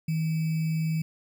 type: tone with sample-and-hold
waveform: sine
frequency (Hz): 160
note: D#3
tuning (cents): +49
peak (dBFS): -24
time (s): 0.08-1.02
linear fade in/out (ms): 5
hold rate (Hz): 2450
effects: none